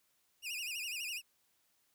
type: tone with vibrato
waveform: sawtooth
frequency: 2637 Hz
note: E7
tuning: in tune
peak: -35 dBFS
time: 0.42-1.22 s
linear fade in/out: 50 ms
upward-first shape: sine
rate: 12 Hz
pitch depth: 160 cents each way
effects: white hiss -75 dBFS RMS until 1.94 s